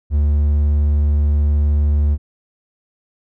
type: tone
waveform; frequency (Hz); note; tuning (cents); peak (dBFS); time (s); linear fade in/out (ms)
triangle; 73.42; D2; 0; -10; 0.1-2.18; 50
effects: none